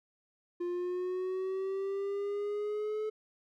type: linear sweep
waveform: triangle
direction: up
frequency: 349.2 to 432.4 Hz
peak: -30 dBFS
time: 0.6-3.1 s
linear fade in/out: 10 ms
effects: none